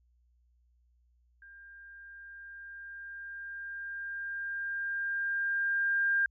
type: tone with level ramp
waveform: sine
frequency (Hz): 1600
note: G6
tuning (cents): +35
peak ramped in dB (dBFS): -50 to -24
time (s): 1.42-6.26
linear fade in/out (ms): 2
effects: added 60 Hz sine -65 dBFS peak until 6.3 s